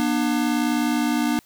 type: tone pair together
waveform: square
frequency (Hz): 239.6 / 299.3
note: A#3 / D4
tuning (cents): +48 / +33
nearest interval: major third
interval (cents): 385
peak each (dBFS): -23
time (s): 0-1.39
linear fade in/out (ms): 0
effects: white hiss -56 dBFS RMS until 1.45 s